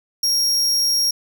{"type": "tone", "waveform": "40% pulse", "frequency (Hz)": 5588, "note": "F8", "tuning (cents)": 0, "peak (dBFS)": -15, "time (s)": [0.23, 1.11], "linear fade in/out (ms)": 5, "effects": []}